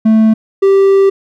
triangle tone pair in turn, 220 / 391 Hz, A3 / G4, 0 / -4 cents, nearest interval minor seventh, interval 996 cents, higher second, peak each -3 dBFS, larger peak neither, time 0.05-0.34 / 0.62-1.1 s, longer second, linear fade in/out 10 ms, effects none

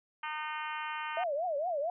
harmonic tone, 305.9 Hz, D#4, 29 cents flat, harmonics 3 / 4 / 5 / 6 / 7 / 8 / 9 / 10, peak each -39 / -41 / -43 / -45 / -46 / -47 / -48 / -49 dBFS, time 0.23-1.24 s, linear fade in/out 5 ms
sine tone with vibrato, 641 Hz, E5, 49 cents flat, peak -30 dBFS, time 1.17-1.9 s, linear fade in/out 2 ms, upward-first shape triangle, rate 4.4 Hz, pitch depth 280 cents each way
effects none

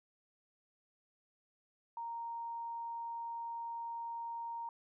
sine tone, 930 Hz, A#5, 4 cents flat, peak -39 dBFS, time 1.97-4.69 s, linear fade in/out 2 ms, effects none

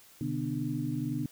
sine tone cluster, 127.5 / 149.5 / 246 / 297.7 Hz, C3 / D3 / B3 / D4, -44 / +31 / -7 / +24 cents, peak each -36 / -36 / -35 / -35 dBFS, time 0.21-1.26 s, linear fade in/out 2 ms, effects white hiss -57 dBFS RMS until 1.31 s

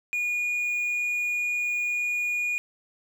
triangle tone, 2443 Hz, D#7, 32 cents flat, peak -23 dBFS, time 0.13-2.58 s, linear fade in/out 0 ms, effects none

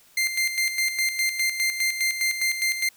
sawtooth tone with tremolo, 2093 Hz, C7, in tune, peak -17 dBFS, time 0.17-2.89 s, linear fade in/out 5 ms, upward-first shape square, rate 4.9 Hz, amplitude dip 60%, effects white hiss -56 dBFS RMS until 2.96 s

